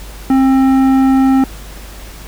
sine tone with tanh clipping, 265.8 Hz, C4, 27 cents sharp, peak -9 dBFS, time 0.3-1.44 s, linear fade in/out 2 ms, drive 12 dB, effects added 50 Hz sine -30 dBFS peak until 2.27 s + pink hiss -35 dBFS RMS until 2.27 s

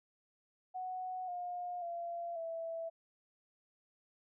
sine tone with pitch steps, 740 / 712.3 / 685.7 / 660 Hz, F#5 / F5 / F5 / E5, 0 / +34 / -32 / +2 cents, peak -38 dBFS, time 0.74-2.9 s, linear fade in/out 20 ms, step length 540 ms, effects none

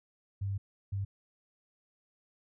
sine tone bursts at uneven times, 98.7 Hz, G2, 12 cents sharp, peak -31 dBFS, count 2, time 0.41-0.58 / 0.92-1.05 s, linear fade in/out 10 ms, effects none

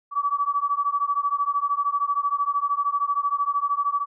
sine beating tone pair, 1140 / 1153 Hz, C#6 / D6, +48 / -32 cents, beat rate 13 Hz, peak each -24 dBFS, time 0.11-4.06 s, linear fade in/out 50 ms, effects none

